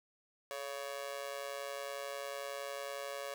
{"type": "tone with amplitude modulation", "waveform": "sawtooth", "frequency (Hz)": 561, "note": "C#5", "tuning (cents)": 21, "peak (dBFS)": -32, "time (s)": [0.51, 3.34], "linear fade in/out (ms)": 0, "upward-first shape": "sine", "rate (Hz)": 131, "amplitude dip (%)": 95, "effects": []}